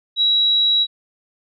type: tone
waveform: sine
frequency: 3880 Hz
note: B7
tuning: 31 cents flat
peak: -13 dBFS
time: 0.16-0.87 s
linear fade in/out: 50 ms
effects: none